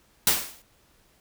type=noise with exponential decay; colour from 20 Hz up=white; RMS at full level=-17 dBFS; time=0.27-0.62 s; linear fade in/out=1 ms; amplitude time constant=75 ms; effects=pink hiss -62 dBFS RMS until 1.2 s